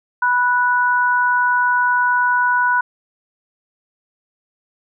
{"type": "tone pair together", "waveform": "sine", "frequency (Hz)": [985, 1475.8], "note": ["B5", "F#6"], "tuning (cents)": [-5, -5], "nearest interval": "perfect fifth", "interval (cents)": 700, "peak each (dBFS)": -16, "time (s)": [0.22, 2.81], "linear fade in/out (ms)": 5, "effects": []}